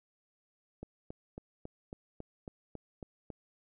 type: click train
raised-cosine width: 2 ms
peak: -29 dBFS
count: 10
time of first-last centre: 0.83-3.303 s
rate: 3.64 Hz
effects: none